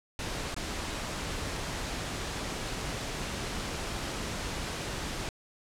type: noise with dropouts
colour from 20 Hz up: pink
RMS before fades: -35 dBFS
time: 0.19-5.29 s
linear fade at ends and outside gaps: 1 ms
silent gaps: 0.545-0.564 s
effects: low-pass 8000 Hz 12 dB/octave